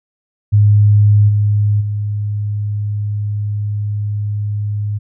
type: tone with level steps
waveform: sine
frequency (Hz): 103.9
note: G#2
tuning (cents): +1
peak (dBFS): -6 / -10 / -16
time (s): 0.52-4.99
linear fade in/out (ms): 20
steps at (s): 1.28 / 1.8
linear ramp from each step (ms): 20
effects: none